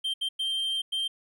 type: tone bursts at uneven times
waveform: triangle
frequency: 3154 Hz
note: G7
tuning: 10 cents sharp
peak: -25 dBFS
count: 4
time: 0.04-0.14 / 0.21-0.29 / 0.39-0.82 / 0.92-1.08 s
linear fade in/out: 10 ms
effects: none